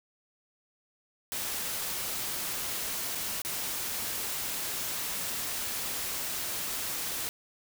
white noise with dropouts, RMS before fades -34 dBFS, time 1.32-7.29 s, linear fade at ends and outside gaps 0 ms, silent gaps 3.15-3.154 / 3.418-3.449 s, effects none

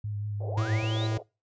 sine tone with vibrato, 103.83 Hz, G#2, in tune, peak -30 dBFS, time 0.04-0.83 s, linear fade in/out 5 ms, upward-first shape triangle, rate 5.5 Hz, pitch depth 29 cents each way
white band-pass noise, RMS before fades -42 dBFS, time 0.4-1.23 s, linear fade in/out 10 ms, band 370 to 720 Hz, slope 48 dB/octave
sine linear sweep, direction up, 370 to 4037 Hz, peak -36 dBFS, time 0.48-1.07 s, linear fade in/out 5 ms
square tone, 110 Hz, A2, in tune, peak -27 dBFS, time 0.57-1.18 s, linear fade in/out 10 ms
effects noise-tail reverb RT60 0.3 s tail -25 dB re dry + resampled to 16000 Hz

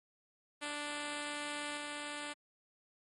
5% pulse tone with level steps, 293.7 Hz, D4, in tune, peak -27 / -29 dBFS, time 0.61-2.34 s, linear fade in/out 20 ms, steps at 1.77 s, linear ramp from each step 5 ms, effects MP3 48 kbps

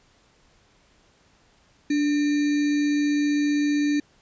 sine tone with sample-and-hold, 292.3 Hz, D4, 8 cents flat, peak -19 dBFS, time 1.9-4 s, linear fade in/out 5 ms, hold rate 2100 Hz, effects pink hiss -60 dBFS RMS until 4.21 s + resampled to 16000 Hz

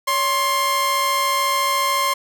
sawtooth tone pair together, 565.5 / 1057 Hz, C#5 / C6, +34 / +17 cents, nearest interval major seventh, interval 1083 cents, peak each -23 / -14 dBFS, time 0.07-2.14 s, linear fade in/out 10 ms, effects none

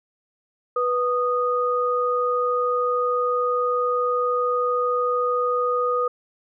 sine tone pair together, 492.2 / 1236.7 Hz, B4 / D#6, -6 / -11 cents, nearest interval octave + major third, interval 1595 cents, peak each -22 dBFS, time 0.76-6.08 s, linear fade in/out 5 ms, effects none

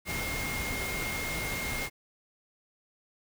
sine tone in noise, 2135 Hz, C7, 34 cents sharp, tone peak -35 dBFS, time 0.05-1.9 s, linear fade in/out 50 ms, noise pink, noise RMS -35 dBFS, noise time 0.05-1.9 s, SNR -3 dB, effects none

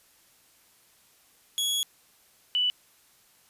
sawtooth / sine tone pair in turn, 3348 / 2971 Hz, G#7 / F#7, +13 / +6 cents, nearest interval major second, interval 207 cents, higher first, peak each -22 dBFS, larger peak neither, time 1.58-1.83 / 2.55-2.7 s, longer first, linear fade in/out 0 ms, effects white hiss -61 dBFS RMS until 3.49 s + resampled to 32000 Hz

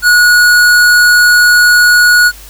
sine tone with hard clipping, 1456 Hz, F#6, 28 cents flat, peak -5 dBFS, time 0.02-2.32 s, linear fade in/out 50 ms, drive 17 dB, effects added 50 Hz sine -33 dBFS peak until 2.49 s + white hiss -35 dBFS RMS until 2.49 s

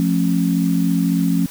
sine chord, F augmented, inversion none, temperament just, 174.61 / 218.3 / 272.8 Hz, F3 / A3 / C#4, 0 / -13 / -28 cents, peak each -17 / -22 / -19 dBFS, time 0-1.46 s, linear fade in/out 0 ms, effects white hiss -37 dBFS RMS until 1.5 s

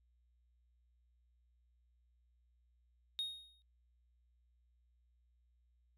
triangle tone with exponential decay, 3729 Hz, A#7, in tune, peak -32 dBFS, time 3.19-3.62 s, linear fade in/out 0 ms, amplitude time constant 93 ms, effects tanh soft clip ceiling -30 dBFS + added 60 Hz sine -70 dBFS peak until 5.97 s

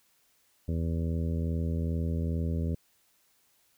harmonic tone, 82.41 Hz, E2, in tune, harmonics 1 / 2 / 3 / 4 / 5 / 6 / 7, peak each -29 / -33 / -37 / -45 / -43 / -45 / -48 dBFS, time 0.68-2.75 s, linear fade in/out 5 ms, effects white hiss -68 dBFS RMS until 3.77 s

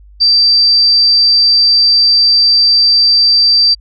sine tone, 4676 Hz, D8, 8 cents flat, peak -5 dBFS, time 0.2-3.75 s, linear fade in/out 20 ms, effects added 50 Hz sine -36 dBFS peak until 3.8 s + MP3 48 kbps

